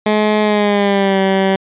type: tone with pitch glide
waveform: 15% pulse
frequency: 212.4 to 192.53 Hz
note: G#3 to G3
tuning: +39 to -31 cents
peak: -5 dBFS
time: 0.06-1.56 s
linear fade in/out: 5 ms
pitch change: -170 cents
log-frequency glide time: 0.42-1.19 s
effects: resampled to 8000 Hz